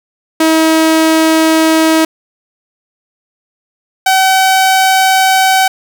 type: tone pair in turn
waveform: sawtooth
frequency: 320 / 761.1 Hz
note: D#4 / F#5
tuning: +49 / +49 cents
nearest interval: octave + minor third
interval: 1500 cents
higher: second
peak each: -3 dBFS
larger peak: neither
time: 0.4-2.05 / 4.06-5.68 s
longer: first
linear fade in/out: 5 ms
effects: none